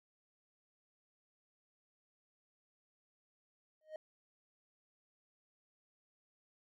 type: tone with exponential growth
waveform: triangle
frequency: 622.3 Hz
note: D#5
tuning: in tune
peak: -37 dBFS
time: 3.81-3.96 s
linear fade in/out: 2 ms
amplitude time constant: 31 ms
effects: none